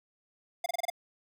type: tone bursts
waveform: square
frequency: 703 Hz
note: F5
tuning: 11 cents sharp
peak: -29 dBFS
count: 6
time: 0.64-0.901 s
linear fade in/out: 5 ms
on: 21 ms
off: 27 ms
effects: 10-bit